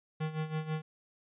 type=tone with tremolo; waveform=square; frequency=156.3 Hz; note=D#3; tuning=8 cents sharp; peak=-31 dBFS; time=0.2-0.82 s; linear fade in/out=10 ms; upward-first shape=sine; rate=6.1 Hz; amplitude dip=75%; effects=resampled to 8000 Hz